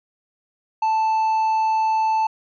triangle tone, 880 Hz, A5, in tune, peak -15 dBFS, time 0.82-2.27 s, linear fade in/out 5 ms, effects resampled to 16000 Hz

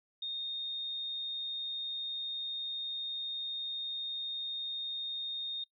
sine tone, 3684 Hz, A#7, 21 cents flat, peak -35 dBFS, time 0.22-5.64 s, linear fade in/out 5 ms, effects noise-tail reverb RT60 0.1 s tail -22 dB re dry

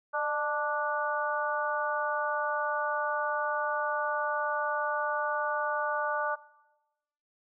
harmonic tone with a mistuned harmonic, 293.7 Hz, D4, in tune, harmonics 2 / 3 / 4 / 5, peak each -33 / -33 / -33 / -33 dBFS, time 0.13-6.36 s, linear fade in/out 20 ms, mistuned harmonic 2, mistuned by +37 cents, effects noise-tail reverb RT60 1.0 s tail -19 dB re dry

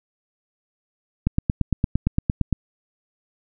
click train, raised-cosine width 5 ms, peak -6 dBFS, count 12, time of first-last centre 1.27-2.527 s, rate 8.75 Hz, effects none

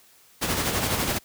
pink noise with tremolo, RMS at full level -23 dBFS, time 0.41-1.19 s, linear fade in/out 20 ms, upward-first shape sine, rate 12 Hz, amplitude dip 45%, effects white hiss -56 dBFS RMS until 1.24 s + high-pass 60 Hz 12 dB/octave

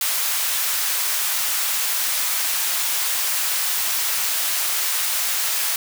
white high-pass noise, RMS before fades -22 dBFS, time 0.01-5.76 s, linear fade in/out 2 ms, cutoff 870 Hz, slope 12 dB/octave, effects none

